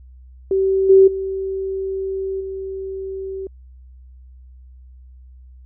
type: tone with level steps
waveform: sine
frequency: 384.8 Hz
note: G4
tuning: 32 cents flat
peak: -14 / -6 / -21 / -25 dBFS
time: 0.51-3.47 s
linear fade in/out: 2 ms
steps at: 0.89 / 1.07 / 2.4 s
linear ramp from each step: 10 ms
effects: added 63 Hz sine -40 dBFS peak until 5.65 s